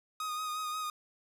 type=tone with vibrato; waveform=45% pulse; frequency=1244.5 Hz; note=D#6; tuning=in tune; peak=-34 dBFS; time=0.2-0.9 s; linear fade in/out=2 ms; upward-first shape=sine; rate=5.6 Hz; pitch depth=28 cents each way; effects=resampled to 32000 Hz